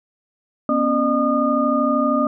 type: tone cluster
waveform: sine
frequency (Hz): 242.4 / 275.3 / 606 / 1220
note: B3 / C#4 / D#5 / D#6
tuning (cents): -32 / -12 / -46 / -34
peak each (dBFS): -21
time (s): 0.69-2.27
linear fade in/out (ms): 2
effects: none